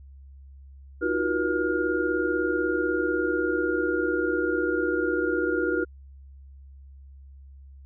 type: tone cluster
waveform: sine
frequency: 314.7 / 350.8 / 370.9 / 479.9 / 1419 Hz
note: D#4 / F4 / F#4 / B4 / F6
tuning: +20 / +8 / +4 / -50 / +27 cents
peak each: -29 dBFS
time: 1.01-5.85 s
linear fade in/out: 20 ms
effects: added 68 Hz sine -44 dBFS peak until 7.85 s